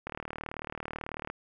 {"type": "click train", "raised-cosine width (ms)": 0.5, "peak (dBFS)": -21, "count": 48, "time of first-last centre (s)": [0.07, 1.3], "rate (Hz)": 38.2, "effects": []}